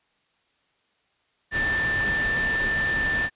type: tone in noise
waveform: sine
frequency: 1778 Hz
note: A6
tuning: 18 cents sharp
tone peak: -22 dBFS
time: 1.51-3.3 s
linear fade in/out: 50 ms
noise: pink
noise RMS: -31 dBFS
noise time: 1.51-3.3 s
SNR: +6 dB
effects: white hiss -68 dBFS RMS until 3.35 s + resampled to 8000 Hz